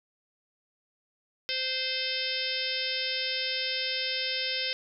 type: harmonic tone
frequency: 520 Hz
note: C5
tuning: 11 cents flat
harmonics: 1 / 3 / 4 / 5 / 6 / 7 / 8 / 9 / 10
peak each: -40 / -41 / -37 / -37 / -35 / -36 / -41 / -38 / -35 dBFS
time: 1.49-4.73 s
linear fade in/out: 0 ms
effects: none